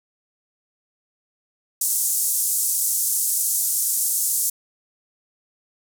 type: band-pass noise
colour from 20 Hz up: white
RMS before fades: -22 dBFS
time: 1.81-4.5 s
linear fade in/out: 5 ms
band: 6900 to 13000 Hz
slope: 24 dB/octave
effects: none